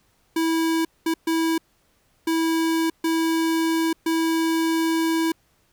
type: tone bursts at uneven times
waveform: square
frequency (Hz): 326.3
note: E4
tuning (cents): -18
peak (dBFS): -20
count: 6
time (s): 0.36-0.85 / 1.06-1.14 / 1.27-1.58 / 2.27-2.9 / 3.04-3.93 / 4.06-5.32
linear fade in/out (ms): 5
effects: pink hiss -64 dBFS RMS until 5.72 s